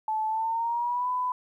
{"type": "tone with pitch glide", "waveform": "sine", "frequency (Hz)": [870, 999.4], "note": ["A5", "B5"], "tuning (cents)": [-20, 20], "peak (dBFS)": -25, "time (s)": [0.08, 1.32], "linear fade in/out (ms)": 2, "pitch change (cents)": 240, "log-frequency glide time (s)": [0.27, 1.09], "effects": ["11-bit"]}